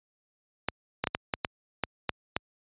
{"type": "clicks", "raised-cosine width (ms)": 0.3, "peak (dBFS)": -10, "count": 9, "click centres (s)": [0.686, 1.04, 1.072, 1.149, 1.338, 1.448, 1.837, 2.093, 2.365], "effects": ["high-pass 60 Hz 12 dB/octave", "resampled to 8000 Hz"]}